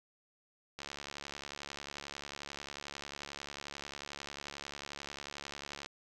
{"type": "click train", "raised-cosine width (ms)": 0.2, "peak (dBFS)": -25, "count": 362, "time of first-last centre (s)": [0.79, 5.86], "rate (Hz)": 71.2, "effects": []}